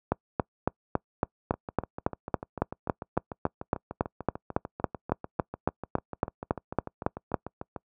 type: two click trains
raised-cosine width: 1 ms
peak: -9 / -21 dBFS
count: 27 / 43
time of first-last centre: 0.12-7.342 / 1.54-7.762 s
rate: 3.6 / 6.75 Hz
effects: noise-tail reverb RT60 0.1 s tail -26 dB re dry + high-pass 60 Hz 12 dB/octave